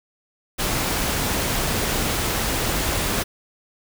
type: noise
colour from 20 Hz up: pink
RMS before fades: -23 dBFS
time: 0.58-3.24 s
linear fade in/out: 20 ms
effects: none